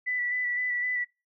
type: tone with vibrato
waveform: sine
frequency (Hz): 1975.5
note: B6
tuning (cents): 0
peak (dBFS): -26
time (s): 0.06-1.05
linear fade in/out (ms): 20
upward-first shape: square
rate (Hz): 3.9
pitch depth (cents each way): 18
effects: noise-tail reverb RT60 0.3 s tail -26 dB re dry